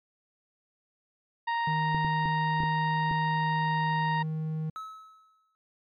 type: harmonic tone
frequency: 932.3 Hz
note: A#5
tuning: in tune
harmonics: 1 / 2 / 3 / 4 / 5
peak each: -27 / -33 / -44 / -45 / -51 dBFS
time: 1.47-4.23 s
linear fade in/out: 10 ms
type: tone with pitch glide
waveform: triangle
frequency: 156.2 to 157.2 Hz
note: D#3 to D#3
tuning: +7 to +18 cents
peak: -27 dBFS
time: 1.67-4.7 s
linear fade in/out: 5 ms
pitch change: +11 cents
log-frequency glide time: 1.89-3.26 s
type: clicks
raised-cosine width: 3 ms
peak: -23 dBFS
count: 6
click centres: 1.947 / 2.048 / 2.257 / 2.604 / 2.635 / 3.112 s
type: tone with exponential decay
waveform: triangle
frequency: 1293 Hz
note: E6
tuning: 34 cents flat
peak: -32 dBFS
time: 4.76-5.55 s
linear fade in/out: 0 ms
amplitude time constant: 170 ms
effects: MP3 96 kbps